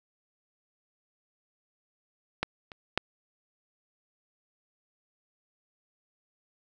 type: clicks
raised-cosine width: 0.3 ms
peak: -11 / -27 / -8 dBFS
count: 3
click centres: 2.43 / 2.718 / 2.976 s
effects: none